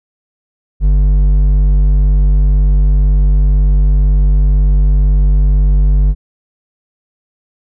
sine tone with hard clipping, 49 Hz, G1, in tune, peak -8 dBFS, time 0.8-6.15 s, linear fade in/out 50 ms, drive 6 dB, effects none

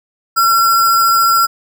sine tone with sample-and-hold, 1357 Hz, E6, 50 cents sharp, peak -8 dBFS, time 0.36-1.47 s, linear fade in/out 20 ms, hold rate 6300 Hz, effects none

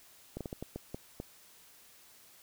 slowing click train, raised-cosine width 2 ms, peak -25 dBFS, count 8, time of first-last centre 0.37-1.201 s, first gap 37 ms, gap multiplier 1.38, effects white hiss -59 dBFS RMS until 2.42 s

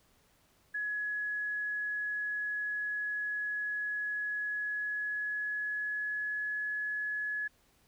sine tone with pitch glide, 1686 to 1696.7 Hz, G#6 to G#6, +26 to +37 cents, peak -32 dBFS, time 0.74-7.48 s, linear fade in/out 10 ms, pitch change +11 cents, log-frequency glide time 4.4-6.56 s, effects pink hiss -68 dBFS RMS until 7.87 s

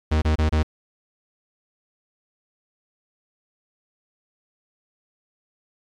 45% pulse tone bursts, 77.7 Hz, D#2, 2 cents flat, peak -17 dBFS, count 4, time 0.11-0.631 s, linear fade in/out 10 ms, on 110 ms, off 27 ms, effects low-pass 5000 Hz 12 dB/octave + 9-bit

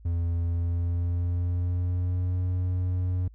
triangle tone with pitch glide, 85.1 to 90.68 Hz, F2 to F#2, -44 to -34 cents, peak -22 dBFS, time 0.05-3.28 s, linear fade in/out 5 ms, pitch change +110 cents, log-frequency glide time 0.42-2.4 s, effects added 54 Hz sine -47 dBFS peak until 3.34 s

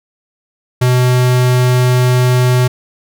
square tone, 125.5 Hz, B2, 28 cents sharp, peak -9 dBFS, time 0.81-2.68 s, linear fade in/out 10 ms, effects none

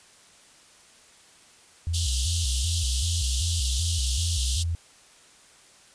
sine tone with vibrato, 73.7 Hz, D2, 7 cents sharp, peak -24 dBFS, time 1.87-4.75 s, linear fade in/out 0 ms, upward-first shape square, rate 2.6 Hz, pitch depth 230 cents each way
pink high-pass noise, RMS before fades -29 dBFS, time 1.93-4.64 s, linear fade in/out 20 ms, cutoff 2900 Hz, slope 96 dB/octave
effects white hiss -54 dBFS RMS until 5.94 s + resampled to 22050 Hz

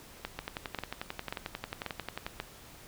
two click trains, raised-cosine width 0.3 ms, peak -18 / -19 dBFS, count 5 / 22, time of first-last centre 0.25-2.401 / 0.39-2.265 s, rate 1.86 / 11.2 Hz, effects pink hiss -52 dBFS RMS until 2.87 s

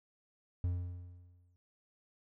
triangle tone with exponential decay, 88.7 Hz, F2, 27 cents sharp, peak -27 dBFS, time 0.64-1.56 s, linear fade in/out 0 ms, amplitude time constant 200 ms, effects none

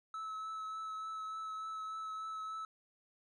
triangle tone with vibrato, 1300 Hz, E6, 24 cents flat, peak -38 dBFS, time 0.14-2.65 s, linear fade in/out 2 ms, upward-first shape triangle, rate 3.4 Hz, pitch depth 16 cents each way, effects resampled to 24000 Hz

